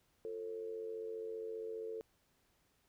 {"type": "tone with amplitude modulation", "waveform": "sine", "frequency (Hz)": 445.4, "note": "A4", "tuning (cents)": 21, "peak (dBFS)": -37, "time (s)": [0.25, 2.01], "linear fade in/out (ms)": 0, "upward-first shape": "sine", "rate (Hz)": 95, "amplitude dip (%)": 70, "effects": ["pink hiss -75 dBFS RMS until 2.88 s"]}